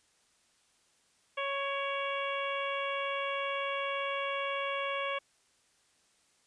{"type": "harmonic tone with a mistuned harmonic", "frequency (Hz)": 554.4, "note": "C#5", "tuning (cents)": 0, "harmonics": [1, 2, 3, 4, 5, 6], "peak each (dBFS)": [-36, -36, -42, -39, -41, -44], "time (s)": [1.37, 5.19], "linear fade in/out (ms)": 10, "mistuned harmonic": 4, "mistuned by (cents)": 32, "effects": ["white hiss -69 dBFS RMS until 6.46 s", "resampled to 22050 Hz"]}